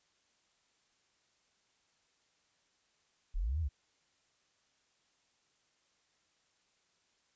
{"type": "linear two-way sweep", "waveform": "sine", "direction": "up then down", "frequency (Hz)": [30.87, 85, 59.8], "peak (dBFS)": -31, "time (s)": [3.34, 3.69], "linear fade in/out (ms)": 20, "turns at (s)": 3.61, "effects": ["white hiss -74 dBFS RMS until 7.35 s", "resampled to 16000 Hz"]}